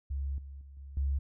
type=tone with level steps; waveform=sine; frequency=69 Hz; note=C#2; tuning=7 cents flat; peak=-31 / -42 / -47 / -43 / -27 dBFS; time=0.1-1.19 s; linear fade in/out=10 ms; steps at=0.38 / 0.61 / 0.77 / 0.97 s; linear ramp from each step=2 ms; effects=none